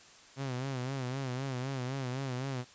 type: tone with vibrato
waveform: sawtooth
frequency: 130.7 Hz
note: C3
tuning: 1 cent flat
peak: -30 dBFS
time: 0.36-2.65 s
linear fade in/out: 50 ms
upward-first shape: sine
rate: 3.9 Hz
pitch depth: 94 cents each way
effects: white hiss -56 dBFS RMS until 2.74 s + resampled to 16000 Hz